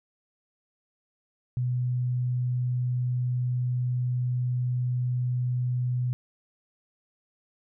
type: tone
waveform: sine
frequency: 124.4 Hz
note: B2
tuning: 13 cents sharp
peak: -24 dBFS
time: 1.57-6.13 s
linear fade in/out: 0 ms
effects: none